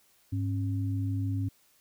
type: tone pair together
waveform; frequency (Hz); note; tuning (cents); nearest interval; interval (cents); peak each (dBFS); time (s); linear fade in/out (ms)
sine; 101.81 / 271.8; G#2 / C#4; -34 / -34; octave + perfect fourth; 1700; -28 / -35; 0.32-1.49; 10
effects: white hiss -65 dBFS RMS until 1.8 s